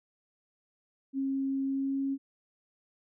sine tone with pitch glide, 270.6 to 273 Hz, C#4 to C#4, -42 to -26 cents, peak -28 dBFS, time 1.13-2.18 s, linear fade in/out 50 ms, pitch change +16 cents, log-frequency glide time 1.65-2.01 s, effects none

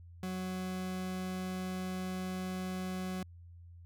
40% pulse tone, 185 Hz, F#3, in tune, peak -35 dBFS, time 0.23-3.23 s, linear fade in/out 2 ms, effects added 86 Hz sine -50 dBFS peak until 3.85 s

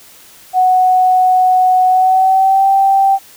sine tone with pitch glide, 740 to 780.4 Hz, F#5 to G5, 0 to -8 cents, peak -7 dBFS, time 0.53-3.19 s, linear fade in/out 50 ms, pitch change +92 cents, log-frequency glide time 1.88-2.67 s, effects white hiss -41 dBFS RMS until 3.36 s

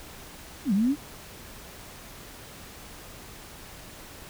sine exponential two-way sweep, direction down then up, 329.6 to 185 to 306.9 Hz, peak -20 dBFS, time 0.65-0.96 s, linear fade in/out 50 ms, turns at 0.73 s, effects pink hiss -45 dBFS RMS until 4.29 s

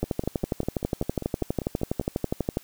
two click trains, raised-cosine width 2 ms, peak -19 / -11 dBFS, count 11 / 32, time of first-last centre 0.04-2.012 / 0.03-2.571 s, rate 5.07 / 12.2 Hz, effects white hiss -53 dBFS RMS until 2.63 s

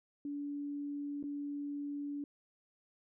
sine tone with dropouts, 287.5 Hz, D4, 37 cents flat, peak -37 dBFS, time 0.25-2.24 s, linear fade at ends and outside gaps 2 ms, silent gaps 1.228-1.238 s, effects none

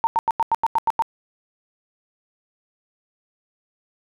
sine tone bursts, 912 Hz, A#5, 38 cents flat, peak -15 dBFS, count 9, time 0.04-1.022 s, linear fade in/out 0 ms, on 30 ms, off 89 ms, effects none

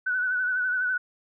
sine tone with vibrato, 1492 Hz, F#6, 14 cents sharp, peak -23 dBFS, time 0.06-0.98 s, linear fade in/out 10 ms, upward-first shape sine, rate 12 Hz, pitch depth 42 cents each way, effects none

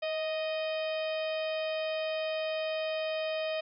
harmonic tone with a mistuned harmonic, 622.3 Hz, D#5, in tune, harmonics 1 / 2 / 3 / 4 / 5 / 6 / 7 / 8, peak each -31 / -46 / -45 / -41 / -43 / -48 / -56 / -50 dBFS, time 0.02-3.61 s, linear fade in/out 10 ms, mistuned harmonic 1, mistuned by +24 cents, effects none

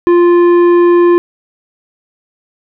sine tone with tanh clipping, 348.3 Hz, F4, 5 cents flat, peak -6 dBFS, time 0.07-1.18 s, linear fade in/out 0 ms, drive 10 dB, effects none

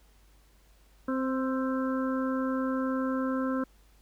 harmonic tone with a mistuned harmonic, 261.6 Hz, C4, in tune, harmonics 1 / 2 / 4 / 5 / 6, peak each -28 / -34 / -39 / -38 / -43 dBFS, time 1.08-3.64 s, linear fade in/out 5 ms, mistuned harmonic 5, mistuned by +28 cents, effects added 50 Hz sine -58 dBFS peak until 4.01 s + pink hiss -65 dBFS RMS until 4.01 s

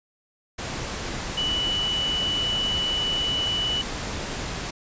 sine tone in noise, 2960 Hz, F#7, in tune, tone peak -23 dBFS, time 1.37-3.82 s, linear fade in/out 10 ms, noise pink, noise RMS -31 dBFS, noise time 0.58-4.71 s, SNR +5 dB, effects resampled to 16000 Hz

